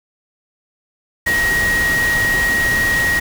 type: tone in noise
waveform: sine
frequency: 1890 Hz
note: A#6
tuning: 23 cents sharp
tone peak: -14 dBFS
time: 1.26-3.2 s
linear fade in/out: 10 ms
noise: pink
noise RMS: -23 dBFS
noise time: 1.26-3.2 s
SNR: +6 dB
effects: none